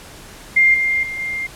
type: tone with level steps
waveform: sine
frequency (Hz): 2108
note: C7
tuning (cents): +12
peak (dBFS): -9 / -15 / -24 / -21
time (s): 0.56-1.47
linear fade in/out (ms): 10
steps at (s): 0.74 / 1.03 / 1.19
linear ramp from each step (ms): 2
effects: pink hiss -39 dBFS RMS until 1.55 s + low-pass 12000 Hz 12 dB/octave